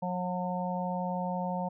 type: harmonic tone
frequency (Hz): 180.6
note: F#3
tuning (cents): -42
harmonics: 1 / 3 / 4 / 5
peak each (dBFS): -33 / -37 / -37 / -36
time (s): 0.02-1.69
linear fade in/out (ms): 10
effects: none